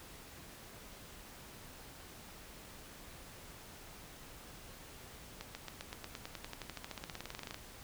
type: accelerating click train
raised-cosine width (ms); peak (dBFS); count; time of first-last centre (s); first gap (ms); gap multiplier
0.2; -25; 29; 5.41-7.544; 140; 0.95
effects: pink hiss -53 dBFS RMS until 7.83 s